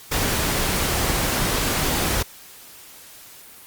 pink noise, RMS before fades -22 dBFS, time 0.11-2.23 s, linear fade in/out 10 ms, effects white hiss -44 dBFS RMS until 3.66 s + Opus 48 kbps

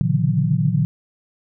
sine tone cluster, 116.6 / 138.5 / 146.2 / 159.7 / 180.1 Hz, A#2 / C#3 / D3 / D#3 / F#3, +1 / -1 / -7 / +45 / -46 cents, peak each -22 dBFS, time 0.01-0.85 s, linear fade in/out 0 ms, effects none

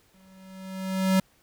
square tone with exponential growth, 189.4 Hz, F#3, 41 cents sharp, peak -18 dBFS, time 0.14-1.2 s, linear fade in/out 5 ms, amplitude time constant 230 ms, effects pink hiss -63 dBFS RMS until 1.42 s

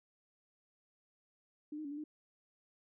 sine tone with pitch steps, 299.1 / 308.9 / 282.8 / 292.5 / 304 Hz, D4 / D#4 / C#4 / D4 / D#4, +32 / -12 / +35 / -7 / -40 cents, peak -40 dBFS, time 1.72-2.04 s, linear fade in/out 5 ms, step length 64 ms, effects none

